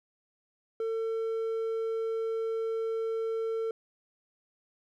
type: tone with hard clipping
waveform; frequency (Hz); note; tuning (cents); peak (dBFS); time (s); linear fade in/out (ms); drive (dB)
sine; 450; A4; +39; -30; 0.8-3.71; 2; 3
effects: none